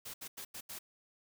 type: noise bursts at uneven times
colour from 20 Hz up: white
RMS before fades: -45 dBFS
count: 5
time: 0.05-0.14 / 0.21-0.28 / 0.37-0.45 / 0.54-0.61 / 0.69-0.79 s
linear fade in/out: 10 ms
effects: none